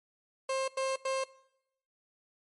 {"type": "tone bursts", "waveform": "30% pulse", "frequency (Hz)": 531, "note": "C5", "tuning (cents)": 25, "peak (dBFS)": -27, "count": 3, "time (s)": [0.49, 1.24], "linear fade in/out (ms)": 5, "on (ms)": 190, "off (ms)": 90, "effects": ["noise-tail reverb RT60 0.8 s tail -21 dB re dry", "MP3 48 kbps"]}